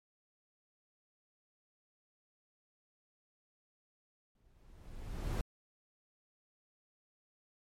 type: noise with exponential growth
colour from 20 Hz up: brown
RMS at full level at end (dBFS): -31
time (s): 4.35-5.41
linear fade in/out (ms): 2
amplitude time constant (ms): 230
effects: MP3 64 kbps